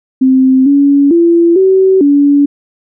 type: tone with pitch steps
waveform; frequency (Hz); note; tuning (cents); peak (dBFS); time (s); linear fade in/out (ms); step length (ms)
sine; 261.4 / 282 / 339.2 / 380.3 / 285.4; C4 / C#4 / E4 / F#4 / D4; -1 / +30 / +50 / +48 / -49; -4; 0.21-2.46; 10; 450
effects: none